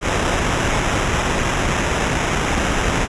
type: noise with sample-and-hold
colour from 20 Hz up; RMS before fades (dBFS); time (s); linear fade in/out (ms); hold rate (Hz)
pink; -19; 0.01-3.08; 50; 4410
effects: resampled to 22050 Hz